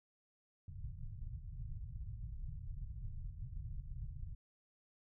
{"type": "low-pass noise", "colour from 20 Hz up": "pink", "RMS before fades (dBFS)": -45, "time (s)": [0.68, 4.35], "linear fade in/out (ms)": 2, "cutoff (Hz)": 140, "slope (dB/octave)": 48, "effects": []}